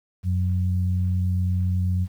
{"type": "tone pair together", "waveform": "sine", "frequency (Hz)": [91, 182.9], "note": ["F#2", "F#3"], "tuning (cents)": [-28, -20], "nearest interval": "octave", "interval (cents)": 1208, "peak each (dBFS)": [-20, -29], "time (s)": [0.23, 2.08], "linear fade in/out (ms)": 50, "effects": ["9-bit"]}